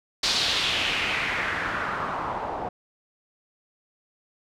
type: noise with low-pass filter sweep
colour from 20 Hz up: white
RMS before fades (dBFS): -27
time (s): 0.23-2.69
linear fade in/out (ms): 5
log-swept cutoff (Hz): 4700 to 750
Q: 2.7
effects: none